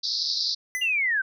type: band-pass noise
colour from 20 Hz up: white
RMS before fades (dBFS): -27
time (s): 0.03-0.55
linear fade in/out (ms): 10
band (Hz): 3900 to 5300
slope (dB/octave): 96
type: tone with exponential decay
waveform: square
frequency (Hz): 2012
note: B6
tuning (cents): +32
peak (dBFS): -24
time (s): 0.75-0.98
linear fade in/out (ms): 0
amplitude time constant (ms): 48
type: linear sweep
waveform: sine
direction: down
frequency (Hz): 2864 to 1508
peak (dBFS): -21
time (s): 0.81-1.22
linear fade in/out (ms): 10
effects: none